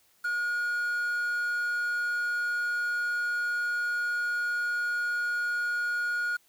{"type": "tone with quantisation", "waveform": "triangle", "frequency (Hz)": 1439, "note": "F#6", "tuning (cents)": -49, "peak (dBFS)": -25, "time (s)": [0.24, 6.37], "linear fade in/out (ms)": 10, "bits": 8, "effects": ["white hiss -65 dBFS RMS until 6.48 s"]}